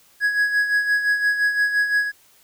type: tone with tremolo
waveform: triangle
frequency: 1667 Hz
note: G#6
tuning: 6 cents sharp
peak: -13 dBFS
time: 0.2-2.12 s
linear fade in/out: 50 ms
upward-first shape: sine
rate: 5.8 Hz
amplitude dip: 60%
effects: white hiss -55 dBFS RMS until 2.43 s